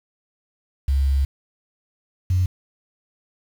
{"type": "tone pair in turn", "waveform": "sine", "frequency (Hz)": [68.5, 91.44], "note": ["C#2", "F#2"], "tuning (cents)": [-20, -20], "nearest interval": "perfect fourth", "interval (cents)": 500, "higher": "second", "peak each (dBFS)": -15, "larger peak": "neither", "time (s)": [[0.88, 1.25], [2.3, 2.46]], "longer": "first", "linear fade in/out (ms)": 5, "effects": ["tanh soft clip ceiling -11 dBFS", "7-bit"]}